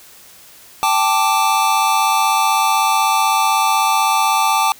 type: chord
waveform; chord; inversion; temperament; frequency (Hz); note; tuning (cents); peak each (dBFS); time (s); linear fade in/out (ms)
square; G suspended second; none; equal; 784 / 880 / 1174.7; G5 / A5 / D6; 0 / 0 / 0; -20 / -17 / -18; 0.83-4.72; 0
effects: white hiss -43 dBFS RMS until 4.79 s